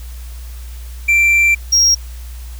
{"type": "tone pair in turn", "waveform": "triangle", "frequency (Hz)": [2352, 5606], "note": ["D7", "F8"], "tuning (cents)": [2, 6], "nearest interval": "octave + minor third", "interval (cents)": 1504, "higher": "second", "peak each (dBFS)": -7, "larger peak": "neither", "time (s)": [[1.08, 1.55], [1.72, 1.95]], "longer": "first", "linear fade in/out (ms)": 10, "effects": ["added 60 Hz sine -27 dBFS peak until 2.59 s", "white hiss -42 dBFS RMS until 2.59 s"]}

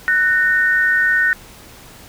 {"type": "tone pair together", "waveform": "sine", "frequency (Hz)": [1493, 1836.5], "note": ["F#6", "A#6"], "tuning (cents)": [15, -26], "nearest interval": "major third", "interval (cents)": 359, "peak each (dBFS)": -15, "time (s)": [0.08, 1.33], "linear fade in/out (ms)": 0, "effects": ["pink hiss -41 dBFS RMS until 2.08 s"]}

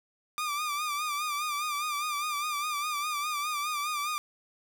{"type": "tone with vibrato", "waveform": "sawtooth", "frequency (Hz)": 1195, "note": "D6", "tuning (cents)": 30, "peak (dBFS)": -26, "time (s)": [0.38, 4.18], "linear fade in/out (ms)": 0, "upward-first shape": "sine", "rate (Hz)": 4.9, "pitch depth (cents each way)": 62, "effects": []}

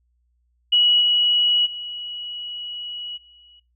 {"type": "tone with level steps", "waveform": "sine", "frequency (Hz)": 2922, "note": "F#7", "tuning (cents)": -22, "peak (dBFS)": [-13, -15, -29, -48], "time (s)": [0.72, 3.6], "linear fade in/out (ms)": 10, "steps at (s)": [1, 1.65, 3.16], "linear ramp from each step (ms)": 20, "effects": ["noise-tail reverb RT60 0.2 s tail -20 dB re dry", "added 60 Hz sine -63 dBFS peak until 3.75 s"]}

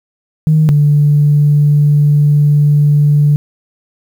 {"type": "tone pair in turn", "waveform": "sine", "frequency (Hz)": [155.56, 146.83], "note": ["D#3", "D3"], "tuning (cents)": [0, 0], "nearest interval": "minor second", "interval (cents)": 100, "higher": "first", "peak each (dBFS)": -5, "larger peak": "neither", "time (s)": [[0.47, 0.69], [0.69, 3.36]], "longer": "second", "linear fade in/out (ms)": 0, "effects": ["tanh soft clip ceiling -1 dBFS", "7-bit"]}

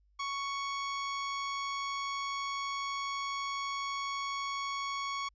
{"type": "tone", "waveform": "sawtooth", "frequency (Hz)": 1112, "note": "C#6", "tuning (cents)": 5, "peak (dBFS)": -30, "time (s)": [0.19, 5.29], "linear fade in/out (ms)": 10, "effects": ["added 50 Hz sine -65 dBFS peak until 5.34 s", "resampled to 16000 Hz"]}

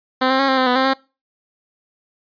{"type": "tone with pitch steps", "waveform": "10% pulse", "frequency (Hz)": [258.7, 264.2, 272.7, 264.3, 258.3, 248.7, 263.1, 267.3], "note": ["C4", "C4", "C#4", "C4", "C4", "B3", "C4", "C4"], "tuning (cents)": [-19, 17, -28, 18, -22, 12, 10, 37], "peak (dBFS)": -6, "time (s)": [0.21, 0.938], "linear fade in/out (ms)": 10, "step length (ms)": 91, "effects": ["noise-tail reverb RT60 0.3 s tail -24 dB re dry", "resampled to 11025 Hz"]}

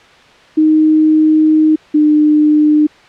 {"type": "tone pair in turn", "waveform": "sine", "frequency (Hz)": [311.1, 301.9], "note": ["D#4", "D4"], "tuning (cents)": [0, 48], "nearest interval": "minor second", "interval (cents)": 52, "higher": "first", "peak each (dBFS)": -6, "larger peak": "neither", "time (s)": [[0.57, 1.76], [1.94, 2.87]], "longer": "first", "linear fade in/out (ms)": 10, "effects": ["white hiss -42 dBFS RMS until 3.08 s", "low-pass 3000 Hz 12 dB/octave"]}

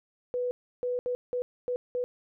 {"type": "tone bursts at uneven times", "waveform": "sine", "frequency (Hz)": 493.9, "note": "B4", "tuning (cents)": 0, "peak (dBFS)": -27, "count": 6, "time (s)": [[0.34, 0.51], [0.83, 0.99], [1.06, 1.15], [1.33, 1.42], [1.68, 1.76], [1.95, 2.04]], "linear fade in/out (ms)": 0, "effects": []}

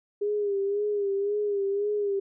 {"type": "tone with vibrato", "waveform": "sine", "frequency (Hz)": 405.6, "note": "G#4", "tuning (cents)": -41, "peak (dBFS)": -24, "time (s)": [0.21, 2.2], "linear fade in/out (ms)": 10, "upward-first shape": "sine", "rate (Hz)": 1.9, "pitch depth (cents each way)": 53, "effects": []}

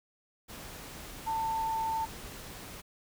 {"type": "tone in noise", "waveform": "sine", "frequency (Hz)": 893, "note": "A5", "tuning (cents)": 25, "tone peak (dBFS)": -29, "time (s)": [1.26, 2.06], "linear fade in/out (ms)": 20, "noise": "pink", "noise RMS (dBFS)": -45, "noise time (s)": [0.48, 2.82], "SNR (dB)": 13, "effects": []}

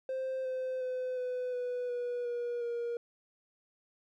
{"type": "tone with pitch steps", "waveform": "triangle", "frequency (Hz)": [523.3, 515.8, 508.4, 501.1, 493.9, 486.8, 479.9, 473], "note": ["C5", "C5", "C5", "B4", "B4", "B4", "B4", "A#4"], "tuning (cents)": [0, -25, -50, 25, 0, -25, -50, 25], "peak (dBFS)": -30, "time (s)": [0.09, 2.97], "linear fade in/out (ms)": 2, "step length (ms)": 360, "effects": ["tanh soft clip ceiling -27 dBFS"]}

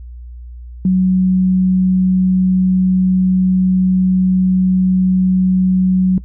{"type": "tone", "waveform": "sine", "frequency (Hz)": 185.6, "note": "F#3", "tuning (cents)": 6, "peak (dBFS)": -9, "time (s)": [0.85, 6.18], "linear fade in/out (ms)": 2, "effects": ["noise-tail reverb RT60 0.1 s tail -19 dB re dry", "added 60 Hz sine -29 dBFS peak until 6.24 s"]}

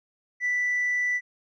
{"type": "tone with tanh clipping", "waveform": "triangle", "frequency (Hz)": 1975.5, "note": "B6", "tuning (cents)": 0, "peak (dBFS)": -23, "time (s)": [0.4, 1.21], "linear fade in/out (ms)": 50, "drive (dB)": 5, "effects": []}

